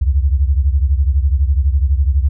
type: beating tone pair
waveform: sine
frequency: 66.3 / 78.3 Hz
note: C2 / D#2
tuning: +23 / +11 cents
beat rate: 12 Hz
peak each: -12 / -16 dBFS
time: 0.01-2.29 s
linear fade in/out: 10 ms
effects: none